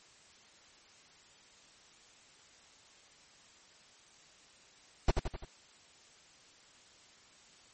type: noise with echo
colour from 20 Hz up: brown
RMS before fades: -24 dBFS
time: 5.08-5.11 s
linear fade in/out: 5 ms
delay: 85 ms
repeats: 4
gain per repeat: -5 dB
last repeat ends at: 5.45 s
effects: white hiss -60 dBFS RMS until 7.73 s + MP3 32 kbps